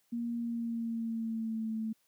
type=tone with pitch glide; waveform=sine; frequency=235.4 to 220.9 Hz; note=A#3 to A3; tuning=+17 to +7 cents; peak=-32 dBFS; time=0.12-1.93 s; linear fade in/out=10 ms; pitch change=-110 cents; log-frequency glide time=0.35-1.72 s; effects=white hiss -73 dBFS RMS until 2.07 s + high-pass 100 Hz 12 dB/octave